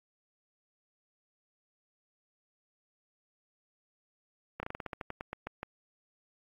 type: slowing click train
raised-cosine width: 0.5 ms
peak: -22 dBFS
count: 14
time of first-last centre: 4.6-5.631 s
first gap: 30 ms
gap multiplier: 1.15
effects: AAC 48 kbps